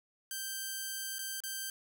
5% pulse tone with dropouts, 1566 Hz, G6, 2 cents flat, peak -26 dBFS, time 0.31-1.7 s, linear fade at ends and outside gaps 2 ms, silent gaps 1.185-1.19 / 1.404-1.436 s, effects none

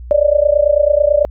sine tone with amplitude modulation, 587.3 Hz, D5, in tune, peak -5 dBFS, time 0.11-1.25 s, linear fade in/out 0 ms, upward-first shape sine, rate 29.1 Hz, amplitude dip 90%, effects added 60 Hz sine -28 dBFS peak until 1.3 s

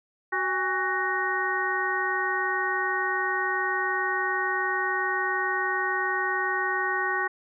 harmonic tone with a mistuned harmonic, 373.1 Hz, F#4, 14 cents sharp, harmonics 1 / 2 / 3 / 4 / 5, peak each -33 / -32 / -31 / -30 / -28 dBFS, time 0.32-7.28 s, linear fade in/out 10 ms, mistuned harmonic 2, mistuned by +150 cents, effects none

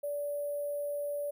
sine tone with sample-and-hold, 579 Hz, D5, 25 cents flat, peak -32 dBFS, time 0.03-1.31 s, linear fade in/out 10 ms, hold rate 11025 Hz, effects none

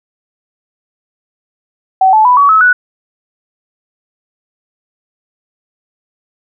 sine tone with pitch steps, 760 / 868 / 991.3 / 1132.2 / 1293 / 1476.7 Hz, F#5 / A5 / B5 / C#6 / E6 / F#6, +46 / -24 / +6 / +36 / -34 / -4 cents, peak -4 dBFS, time 2.01-2.73 s, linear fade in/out 5 ms, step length 120 ms, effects none

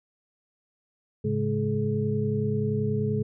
sine tone cluster, 107.5 / 137.9 / 210.2 / 425.8 Hz, A2 / C#3 / G#3 / G#4, -40 / -9 / +21 / +43 cents, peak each -29 dBFS, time 1.24-3.23 s, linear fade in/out 10 ms, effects none

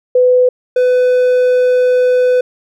sine / triangle tone pair in turn, 501 / 501 Hz, B4 / B4, +25 / +25 cents, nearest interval unison, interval 0 cents, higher neither, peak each -6 dBFS, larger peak neither, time 0.15-0.49 / 0.76-2.41 s, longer second, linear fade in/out 5 ms, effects none

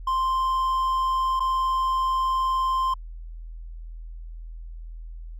triangle tone with dropouts, 1046.5 Hz, C6, in tune, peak -19 dBFS, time 0.07-2.94 s, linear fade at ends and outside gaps 5 ms, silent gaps 1.396-1.403 s, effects added 41 Hz sine -35 dBFS peak until 5.39 s

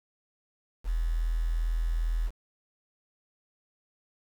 sine tone with quantisation, 41.2 Hz, E1, in tune, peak -25 dBFS, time 0.84-2.31 s, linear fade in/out 50 ms, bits 8, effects none

